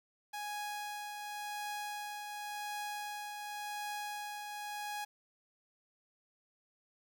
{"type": "tone with tremolo", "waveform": "sawtooth", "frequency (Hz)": 830.6, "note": "G#5", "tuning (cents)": 0, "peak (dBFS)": -34, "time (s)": [0.33, 5.05], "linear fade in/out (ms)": 10, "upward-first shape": "triangle", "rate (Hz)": 0.91, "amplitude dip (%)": 40, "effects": ["11-bit"]}